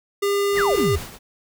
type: tone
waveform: square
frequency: 402.4 Hz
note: G4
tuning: 45 cents sharp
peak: -19 dBFS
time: 0.22-0.96 s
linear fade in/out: 10 ms
type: noise with tremolo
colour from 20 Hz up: pink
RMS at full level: -33 dBFS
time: 0.52-1.19 s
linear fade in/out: 50 ms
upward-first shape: sine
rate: 4.6 Hz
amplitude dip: 60%
type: exponential sweep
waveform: sine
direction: down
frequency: 2217 to 63.2 Hz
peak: -20 dBFS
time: 0.56-0.99 s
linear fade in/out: 20 ms
effects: none